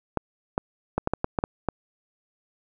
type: clicks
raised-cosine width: 1 ms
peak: -9 dBFS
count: 9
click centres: 0.173 / 0.579 / 0.98 / 1.074 / 1.136 / 1.244 / 1.388 / 1.439 / 1.687 s
effects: none